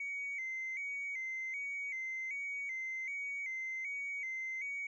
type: tone with vibrato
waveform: sine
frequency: 2159 Hz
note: C#7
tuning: 46 cents flat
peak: -36 dBFS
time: 0-4.87 s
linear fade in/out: 5 ms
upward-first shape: square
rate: 1.3 Hz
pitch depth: 70 cents each way
effects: tanh soft clip ceiling -34 dBFS